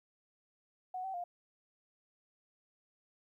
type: tone with pitch steps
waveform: sine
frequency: 739 / 766 / 704 Hz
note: F#5 / G5 / F5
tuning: -2 / -40 / +14 cents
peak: -37 dBFS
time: 0.94-1.24 s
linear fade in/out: 5 ms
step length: 100 ms
effects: 13-bit